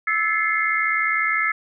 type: tone cluster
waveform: sine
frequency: 1312 / 1727 / 2066 / 2146 Hz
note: E6 / A6 / C7 / C7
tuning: -9 / -33 / -22 / +43 cents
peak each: -24 dBFS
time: 0.07-1.52 s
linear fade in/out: 5 ms
effects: none